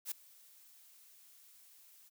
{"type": "noise with ADSR envelope", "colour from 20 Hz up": "blue", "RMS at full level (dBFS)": -37, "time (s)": [0.05, 2.1], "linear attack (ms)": 66, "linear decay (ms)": 3, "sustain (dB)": -24, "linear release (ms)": 26, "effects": []}